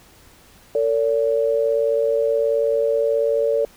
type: tone pair together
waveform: sine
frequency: 452.4 / 571 Hz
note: A4 / D5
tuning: +48 / -49 cents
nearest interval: major third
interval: 403 cents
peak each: -19 / -19 dBFS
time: 0.75-3.65 s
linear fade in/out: 2 ms
effects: pink hiss -50 dBFS RMS until 3.76 s